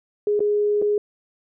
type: tone with dropouts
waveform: sine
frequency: 415.3 Hz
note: G#4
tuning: in tune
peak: -17 dBFS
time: 0.27-0.98 s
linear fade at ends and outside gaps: 2 ms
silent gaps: 0.394-0.404 / 0.817-0.822 s
effects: none